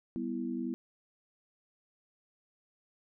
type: chord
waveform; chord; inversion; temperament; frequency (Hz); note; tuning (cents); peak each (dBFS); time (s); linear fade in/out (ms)
sine; E minor; first; equal; 196 / 246.9 / 329.6; G3 / B3 / E4; 0 / 0 / 0; -40 / -35 / -38; 0.16-0.74; 0
effects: none